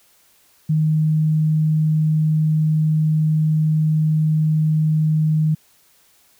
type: tone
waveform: sine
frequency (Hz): 155.56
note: D#3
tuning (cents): 0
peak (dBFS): -14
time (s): 0.69-5.55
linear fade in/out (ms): 10
effects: white hiss -56 dBFS RMS until 6.39 s